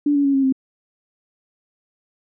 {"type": "tone with pitch steps", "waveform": "sine", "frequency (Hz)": [290.7, 283.9, 277.3, 270.8, 264.4], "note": ["D4", "C#4", "C#4", "C#4", "C4"], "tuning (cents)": [-18, 41, 1, -40, 18], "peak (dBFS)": -14, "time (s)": [0.06, 0.525], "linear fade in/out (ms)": 5, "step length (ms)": 93, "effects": []}